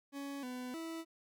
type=tone with pitch steps; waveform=40% pulse; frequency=279.7 / 250.6 / 327.4 Hz; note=C#4 / B3 / E4; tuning=+16 / +25 / -12 cents; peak=-40 dBFS; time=0.12-1.05 s; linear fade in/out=50 ms; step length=310 ms; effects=none